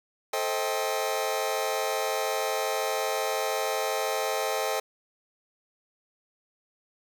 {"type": "chord", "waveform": "sawtooth", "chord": "A half-diminished seventh", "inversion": "none", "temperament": "just", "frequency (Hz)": [440, 528, 633.6, 792], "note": ["A4", "C5", "Eb5", "G5"], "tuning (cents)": [0, 16, 31, 18], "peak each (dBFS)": -28, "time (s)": [0.33, 4.8], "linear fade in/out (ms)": 5, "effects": []}